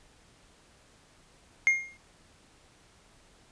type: tone with exponential decay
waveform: triangle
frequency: 2130 Hz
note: C7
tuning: 30 cents sharp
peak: -15 dBFS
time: 1.67-1.97 s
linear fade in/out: 0 ms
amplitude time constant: 65 ms
effects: pink hiss -60 dBFS RMS until 3.51 s + resampled to 22050 Hz